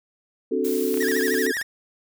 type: chord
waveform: sine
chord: D dominant seventh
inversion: third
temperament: equal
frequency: 261.6 / 293.7 / 370 / 440 Hz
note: C4 / D4 / F#4 / A4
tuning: 0 / 0 / 0 / 0 cents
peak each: -27 / -29 / -26 / -24 dBFS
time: 0.51-1.52 s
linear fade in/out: 10 ms
type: noise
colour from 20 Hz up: blue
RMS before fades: -34 dBFS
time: 0.64-1.47 s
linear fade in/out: 10 ms
type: clicks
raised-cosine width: 0.3 ms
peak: -20 dBFS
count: 12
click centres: 0.942 / 0.974 / 1.026 / 1.085 / 1.117 / 1.165 / 1.21 / 1.281 / 1.342 / 1.465 / 1.569 / 1.614 s
type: tone with vibrato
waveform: 45% pulse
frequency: 1760 Hz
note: A6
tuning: in tune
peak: -25 dBFS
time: 1-1.63 s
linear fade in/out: 10 ms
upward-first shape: sine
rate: 13 Hz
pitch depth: 160 cents each way
effects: none